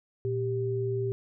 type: tone pair together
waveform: sine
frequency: 117.39 / 392 Hz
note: A#2 / G4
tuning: +13 / 0 cents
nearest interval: octave + major sixth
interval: 2087 cents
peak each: -30 / -29 dBFS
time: 0.25-1.12 s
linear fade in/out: 0 ms
effects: none